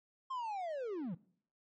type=linear sweep; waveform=triangle; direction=down; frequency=1074 to 150 Hz; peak=-35 dBFS; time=0.3-1.15 s; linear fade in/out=10 ms; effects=noise-tail reverb RT60 0.6 s tail -22 dB re dry + MP3 32 kbps

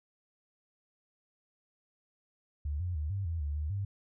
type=tone with pitch steps; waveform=sine; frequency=73.2 / 89.3 / 75.5 / 98.3 / 83 / 72.9 / 75.5 / 99.3 Hz; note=D2 / F2 / D2 / G2 / E2 / D2 / D2 / G2; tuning=-5 / +39 / +48 / +5 / +12 / -12 / +48 / +23 cents; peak=-31 dBFS; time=2.65-3.85 s; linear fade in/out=5 ms; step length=150 ms; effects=none

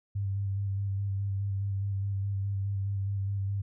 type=tone with vibrato; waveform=sine; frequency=98.8 Hz; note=G2; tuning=14 cents sharp; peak=-28 dBFS; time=0.15-3.62 s; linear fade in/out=10 ms; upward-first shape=square; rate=4.8 Hz; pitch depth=20 cents each way; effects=none

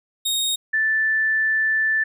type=tone pair in turn; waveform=sawtooth / sine; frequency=3729 / 1759.9 Hz; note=A#7 / A6; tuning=0 / 0 cents; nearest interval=octave + minor second; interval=1300 cents; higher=first; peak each=-17 dBFS; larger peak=neither; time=0.25-0.56 / 0.73-2.04 s; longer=second; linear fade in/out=10 ms; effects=none

